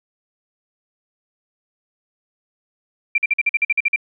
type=tone bursts; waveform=sine; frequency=2360 Hz; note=D7; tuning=8 cents sharp; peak=-13 dBFS; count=11; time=3.15-3.961 s; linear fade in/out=5 ms; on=31 ms; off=47 ms; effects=none